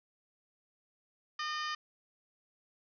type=harmonic tone; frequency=609 Hz; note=D#5; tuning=37 cents flat; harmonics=2 / 3 / 4 / 5 / 6 / 7 / 8 / 9 / 10; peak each=-37 / -40 / -48 / -44 / -49 / -54 / -44 / -56 / -54 dBFS; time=1.39-1.75 s; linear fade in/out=5 ms; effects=none